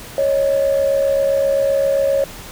sine tone pair together, 552.4 / 620 Hz, C#5 / D#5, -6 / -6 cents, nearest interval major second, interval 200 cents, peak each -13 / -20 dBFS, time 0.18-2.24 s, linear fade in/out 2 ms, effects tanh soft clip ceiling -8 dBFS + pink hiss -35 dBFS RMS until 2.51 s

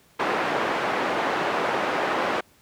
pink band-pass noise, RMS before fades -25 dBFS, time 0.19-2.41 s, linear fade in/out 10 ms, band 400 to 1800 Hz, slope 12 dB/octave, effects pink hiss -58 dBFS RMS until 2.61 s + high-pass 60 Hz 12 dB/octave

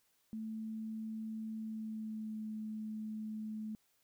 sine tone with pitch glide, 220 to 216.3 Hz, A3 to A3, 0 to -29 cents, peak -39 dBFS, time 0.33-3.75 s, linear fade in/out 0 ms, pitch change -29 cents, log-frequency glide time 1.57-2.46 s, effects white hiss -75 dBFS RMS until 4.03 s

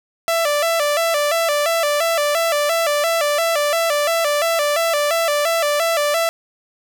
sawtooth tone with vibrato, 625 Hz, D#5, 8 cents sharp, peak -12 dBFS, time 0.28-6.29 s, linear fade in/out 0 ms, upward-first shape square, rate 2.9 Hz, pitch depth 110 cents each way, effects 8-bit

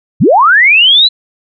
sine linear sweep, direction up, 82.41 to 4059 Hz, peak -3 dBFS, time 0.2-1.09 s, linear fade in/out 20 ms, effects none

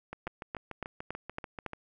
two click trains, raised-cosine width 0.5 ms, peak -20 / -24 dBFS, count 6 / 12, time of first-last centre 0.27-1.663 / 0.13-1.733 s, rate 3.59 / 6.86 Hz, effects none

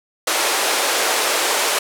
pink band-pass noise, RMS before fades -19 dBFS, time 0.27-1.79 s, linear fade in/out 5 ms, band 430 to 12000 Hz, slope 24 dB/octave, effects none

